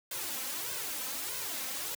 white noise with flanger, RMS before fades -37 dBFS, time 0.11-1.95 s, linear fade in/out 5 ms, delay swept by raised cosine 1.9 to 3.9 ms, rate 1.6 Hz, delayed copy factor +0.9, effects high-pass 100 Hz 12 dB/octave

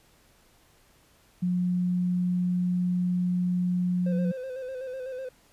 sine tone, 179.3 Hz, F3, 46 cents sharp, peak -23 dBFS, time 1.42-4.32 s, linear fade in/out 10 ms
triangle tone with vibrato, 517 Hz, C5, 21 cents flat, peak -31 dBFS, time 4.06-5.29 s, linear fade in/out 5 ms, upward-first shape square, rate 8 Hz, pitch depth 40 cents each way
effects pink hiss -61 dBFS RMS until 5.52 s + resampled to 32000 Hz

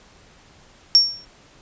sine tone with exponential decay, 5500 Hz, F8, 27 cents flat, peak -6 dBFS, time 0.95-1.25 s, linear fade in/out 0 ms, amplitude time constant 64 ms, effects pink hiss -51 dBFS RMS until 1.61 s + resampled to 16000 Hz

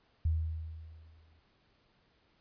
sine tone with exponential decay, 80 Hz, D#2, 49 cents sharp, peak -25 dBFS, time 0.25-1.4 s, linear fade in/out 5 ms, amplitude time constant 250 ms, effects pink hiss -70 dBFS RMS until 2.4 s + resampled to 11025 Hz

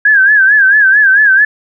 sine tone with vibrato, 1628 Hz, G#6, 35 cents flat, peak -4 dBFS, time 0.05-1.45 s, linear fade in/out 5 ms, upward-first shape sine, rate 4.5 Hz, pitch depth 110 cents each way, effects none

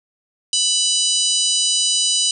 harmonic tone with a mistuned harmonic, 990 Hz, B5, 4 cents sharp, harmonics 3 / 4 / 5 / 6 / 7 / 8 / 9, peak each -21 / -22 / -23 / -24 / -24 / -25 / -26 dBFS, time 0.53-2.31 s, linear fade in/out 2 ms, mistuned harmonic 8, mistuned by +71 cents, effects none

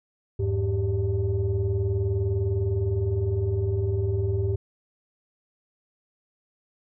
sine tone cluster, 83.8 / 103.5 / 391.4 Hz, E2 / G#2 / G4, +29 / -5 / -3 cents, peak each -27 / -23 / -27 dBFS, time 0.39-4.56 s, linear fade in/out 10 ms, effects tanh soft clip ceiling -17 dBFS

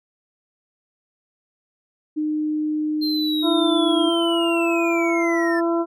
sine tone with pitch glide, 305.3 to 308.3 Hz, D#4 to D#4, -33 to -16 cents, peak -20 dBFS, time 2.16-4.1 s, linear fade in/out 20 ms, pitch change +17 cents, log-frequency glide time 3.09-3.76 s
triangle linear sweep, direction down, 4186 to 1738 Hz, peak -23 dBFS, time 3.01-5.61 s, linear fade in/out 20 ms
harmonic tone, 336.5 Hz, E4, 36 cents sharp, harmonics 1 / 2 / 3 / 4, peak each -19 / -25 / -29 / -31 dBFS, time 3.42-5.86 s, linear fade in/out 50 ms
effects none

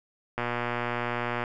click train, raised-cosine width 0.5 ms, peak -14 dBFS, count 128, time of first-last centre 0.38-1.438 s, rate 120 Hz, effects none

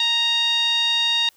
5% pulse tone with low-pass filter, 932.3 Hz, A#5, in tune, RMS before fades -20 dBFS, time 0-1.29 s, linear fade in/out 2 ms, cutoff 3500 Hz, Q 8.1, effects white hiss -58 dBFS RMS until 1.36 s

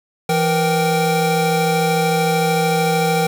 square tone cluster, 167.6 / 469.5 / 778 Hz, E3 / A#4 / G5, +29 / +12 / -13 cents, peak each -20 dBFS, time 0.29-3.27 s, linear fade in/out 5 ms, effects 8-bit

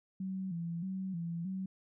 sine tone with vibrato, 178.8 Hz, F3, 41 cents sharp, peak -35 dBFS, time 0.2-1.66 s, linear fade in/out 5 ms, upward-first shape square, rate 1.6 Hz, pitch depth 100 cents each way, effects none

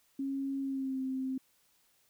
sine tone with pitch glide, 272.9 to 262.4 Hz, C#4 to C4, -27 to +5 cents, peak -32 dBFS, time 0.19-1.38 s, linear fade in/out 5 ms, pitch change -68 cents, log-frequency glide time 0.6-1.01 s, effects white hiss -70 dBFS RMS until 2.09 s

